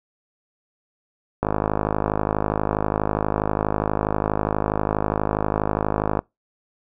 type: click train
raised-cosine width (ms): 1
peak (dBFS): -6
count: 250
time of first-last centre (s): 1.43-6.191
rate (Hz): 52.3
effects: noise-tail reverb RT60 0.2 s tail -25 dB re dry